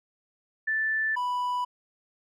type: tone pair in turn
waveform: sine / triangle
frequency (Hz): 1760 / 987.8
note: A6 / B5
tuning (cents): 0 / 0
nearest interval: minor seventh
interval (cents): 1000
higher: first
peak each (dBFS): -24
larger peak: neither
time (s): 0.67-1.16 / 1.16-1.65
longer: neither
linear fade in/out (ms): 10
effects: none